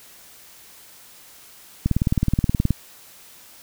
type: click train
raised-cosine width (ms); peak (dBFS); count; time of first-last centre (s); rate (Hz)
5; -6; 17; 1.86-2.707; 18.9
effects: white hiss -47 dBFS RMS until 3.62 s